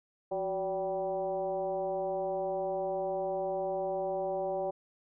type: tone with frequency modulation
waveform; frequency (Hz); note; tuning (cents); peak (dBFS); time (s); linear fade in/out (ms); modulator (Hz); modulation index
sine; 573; D5; -43; -30; 0.31-4.71; 10; 200; 1.1
effects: none